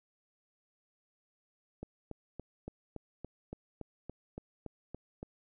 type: click train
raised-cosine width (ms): 2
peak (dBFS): -28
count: 13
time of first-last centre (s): 1.83-5.229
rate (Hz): 3.53
effects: none